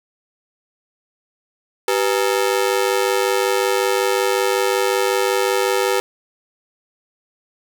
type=ring-modulated tone; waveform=sawtooth; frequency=440 Hz; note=A4; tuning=in tune; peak=-9 dBFS; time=1.88-6 s; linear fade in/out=0 ms; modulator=52.7 Hz; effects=none